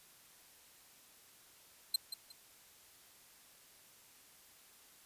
sawtooth tone with echo, 4132 Hz, C8, 22 cents flat, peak -25 dBFS, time 1.94-1.96 s, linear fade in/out 5 ms, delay 180 ms, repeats 2, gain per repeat -11 dB, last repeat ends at 2.32 s, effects white hiss -62 dBFS RMS until 5.05 s + resampled to 32000 Hz

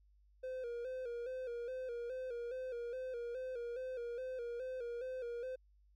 triangle tone with vibrato, 493.9 Hz, B4, in tune, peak -38 dBFS, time 0.43-5.56 s, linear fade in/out 10 ms, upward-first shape square, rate 2.4 Hz, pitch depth 71 cents each way, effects added 50 Hz sine -65 dBFS peak until 5.95 s

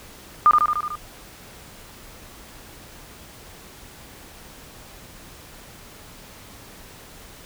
sine tone with echo, 1211 Hz, D#6, 47 cents flat, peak -9 dBFS, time 0.46-0.51 s, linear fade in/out 0 ms, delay 74 ms, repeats 6, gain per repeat -3 dB, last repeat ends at 0.954 s, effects pink hiss -44 dBFS RMS until 7.45 s

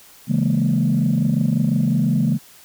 sine chord, A# half-diminished seventh, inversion first, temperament equal, 138.59 / 164.81 / 207.7 / 233.1 Hz, C#3 / E3 / G#3 / A#3, 0 / 0 / 0 / 0 cents, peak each -20 dBFS, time 0.27-2.39 s, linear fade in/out 50 ms, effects tanh soft clip ceiling -9 dBFS + white hiss -47 dBFS RMS until 2.64 s

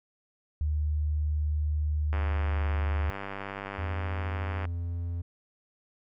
sine tone, 75.4 Hz, D2, 46 cents sharp, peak -25 dBFS, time 0.61-3.1 s, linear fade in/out 0 ms
click train, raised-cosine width 0.5 ms, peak -21 dBFS, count 250, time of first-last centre 2.13-4.653 s, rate 98.7 Hz
triangle tone with pitch glide, 84.5 to 86.03 Hz, E2 to F2, +43 to -26 cents, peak -28 dBFS, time 3.78-5.22 s, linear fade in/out 10 ms, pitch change +31 cents, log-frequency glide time 3.94-4.93 s
effects none

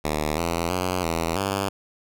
5% pulse tone with pitch steps, 76.1 / 84.4 / 91.1 / 82.8 / 98 Hz, D#2 / E2 / F#2 / E2 / G2, -38 / +41 / -26 / +8 / 0 cents, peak -12 dBFS, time 0.04-1.69 s, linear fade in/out 10 ms, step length 330 ms, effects none

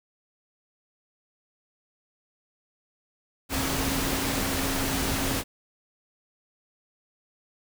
sine tone in noise, 269.8 Hz, C#4, 47 cents flat, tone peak -32 dBFS, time 3.49-5.44 s, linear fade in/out 50 ms, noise pink, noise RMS -28 dBFS, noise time 3.49-5.44 s, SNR -7 dB, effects none

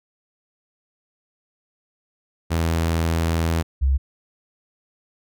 sawtooth / sine tone pair in turn, 82.41 / 67.15 Hz, E2 / C2, 0 / +46 cents, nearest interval major third, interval 354 cents, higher first, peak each -15 dBFS, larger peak neither, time 2.5-3.63 / 3.81-3.98 s, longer first, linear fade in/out 20 ms, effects none

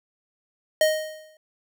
square tone with exponential decay, 622.3 Hz, D#5, in tune, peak -15 dBFS, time 0.81-1.37 s, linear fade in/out 2 ms, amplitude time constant 120 ms, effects none

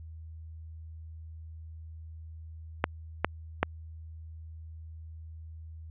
clicks, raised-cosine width 0.5 ms, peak -8 dBFS, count 3, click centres 2.841 / 3.246 / 3.63 s, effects added 80 Hz sine -42 dBFS peak until 5.9 s + resampled to 8000 Hz

